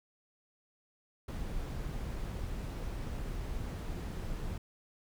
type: noise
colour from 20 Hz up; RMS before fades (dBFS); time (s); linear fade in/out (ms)
brown; -38; 1.28-4.58; 5
effects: none